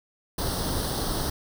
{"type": "noise with comb filter", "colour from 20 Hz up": "pink", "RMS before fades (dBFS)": -28, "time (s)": [0.38, 1.3], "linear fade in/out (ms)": 5, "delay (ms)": 0.21, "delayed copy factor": 0.8, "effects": []}